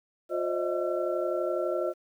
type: tone cluster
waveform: sine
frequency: 355.9 / 531 / 611 / 643 / 1350 Hz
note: F4 / C5 / D#5 / E5 / E6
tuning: +33 / +25 / -32 / -43 / +41 cents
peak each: -31 / -32 / -31 / -36 / -39 dBFS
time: 0.29-1.94 s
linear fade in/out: 50 ms
effects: 10-bit